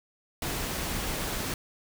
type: noise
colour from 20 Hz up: pink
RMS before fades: -32 dBFS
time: 0.42-1.54 s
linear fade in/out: 2 ms
effects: none